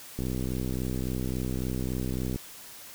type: click train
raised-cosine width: 3 ms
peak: -19 dBFS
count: 139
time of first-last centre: 0.19-2.36 s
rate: 63.6 Hz
effects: white hiss -46 dBFS RMS until 2.94 s